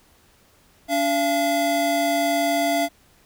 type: tone pair together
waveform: square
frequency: 286.7 / 682 Hz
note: D4 / F5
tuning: -42 / -41 cents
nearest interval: octave + minor third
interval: 1501 cents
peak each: -25 / -21 dBFS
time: 0.88-2.89 s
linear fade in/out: 50 ms
effects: pink hiss -57 dBFS RMS until 3.25 s